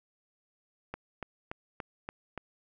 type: click train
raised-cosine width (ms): 0.5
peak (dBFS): -22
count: 6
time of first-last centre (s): 0.94-2.377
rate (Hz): 3.48
effects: none